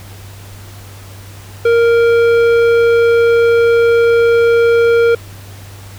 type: tone with tanh clipping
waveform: triangle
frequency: 466.2 Hz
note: A#4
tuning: in tune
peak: -9 dBFS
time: 1.65-5.15 s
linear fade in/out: 5 ms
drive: 16 dB
effects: added 98 Hz sine -32 dBFS peak until 5.98 s + pink hiss -38 dBFS RMS until 5.98 s